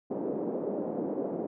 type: band-pass noise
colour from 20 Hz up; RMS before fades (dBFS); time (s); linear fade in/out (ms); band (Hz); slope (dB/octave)
white; -33; 0.1-1.47; 10; 200 to 530; 24
effects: none